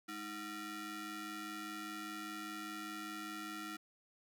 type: ring-modulated tone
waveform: sawtooth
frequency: 525 Hz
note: C5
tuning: 6 cents sharp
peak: -36 dBFS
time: 0.08-3.77 s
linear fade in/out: 10 ms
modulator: 840 Hz
effects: none